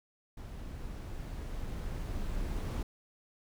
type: noise with level ramp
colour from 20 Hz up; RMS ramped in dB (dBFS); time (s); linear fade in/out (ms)
brown; -43 to -34; 0.37-2.83; 5
effects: none